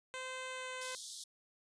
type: tone with pitch glide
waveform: 10% pulse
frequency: 516 to 512.7 Hz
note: C5 to C5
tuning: -24 to -35 cents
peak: -33 dBFS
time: 0.14-0.95 s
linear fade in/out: 0 ms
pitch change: -11 cents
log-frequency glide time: 0.49-0.69 s
type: high-pass noise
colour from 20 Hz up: pink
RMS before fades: -46 dBFS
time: 0.81-1.24 s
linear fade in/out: 5 ms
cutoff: 3400 Hz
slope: 96 dB/octave
effects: resampled to 22050 Hz